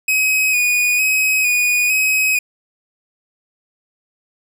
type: tone with vibrato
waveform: 45% pulse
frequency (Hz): 2500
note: D#7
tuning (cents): +8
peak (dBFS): -13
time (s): 0.08-2.39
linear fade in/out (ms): 5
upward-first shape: square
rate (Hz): 1.1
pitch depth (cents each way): 26
effects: none